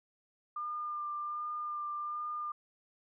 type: tone with vibrato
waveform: sine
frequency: 1200 Hz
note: D6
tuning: 37 cents sharp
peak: -35 dBFS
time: 0.56-2.52 s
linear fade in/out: 5 ms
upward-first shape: sine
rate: 1.3 Hz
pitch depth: 16 cents each way
effects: none